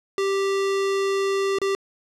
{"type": "tone with dropouts", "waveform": "square", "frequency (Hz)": 392, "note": "G4", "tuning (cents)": 0, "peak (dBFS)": -21, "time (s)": [0.18, 1.75], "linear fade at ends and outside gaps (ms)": 1, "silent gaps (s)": [1.586, 1.616], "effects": ["low-pass 7000 Hz 12 dB/octave", "9-bit"]}